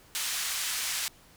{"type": "band-pass noise", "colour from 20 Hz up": "white", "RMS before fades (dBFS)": -32, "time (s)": [0.15, 1.08], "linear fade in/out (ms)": 0, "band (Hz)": [1300, 9100], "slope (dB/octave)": 12, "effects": ["pink hiss -57 dBFS RMS until 1.36 s"]}